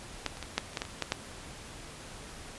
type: clicks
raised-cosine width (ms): 0.2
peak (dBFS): -12 / -27 / -20 / -9 / -30 / -14 / -15 / -25 / -12 / -10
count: 10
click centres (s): 0.263 / 0.371 / 0.427 / 0.58 / 0.733 / 0.772 / 0.819 / 0.852 / 1.023 / 1.121
effects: pink hiss -46 dBFS RMS until 2.58 s + resampled to 24000 Hz